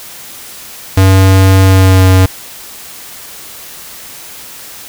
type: tone with pitch glide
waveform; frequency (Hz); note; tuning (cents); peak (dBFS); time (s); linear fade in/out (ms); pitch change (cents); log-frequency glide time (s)
square; 95.3 to 93.66; G2 to F#2; -48 to +22; -4; 0.97-2.26; 5; -30; 1.63-2.06
effects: white hiss -30 dBFS RMS until 4.88 s